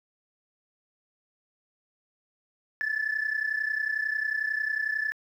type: tone pair together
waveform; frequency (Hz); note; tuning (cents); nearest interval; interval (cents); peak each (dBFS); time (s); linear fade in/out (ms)
sine; 1723.9 / 1755; A6 / A6; -36 / -5; unison; 31; -28; 2.81-5.12; 0
effects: tanh soft clip ceiling -21 dBFS + 10-bit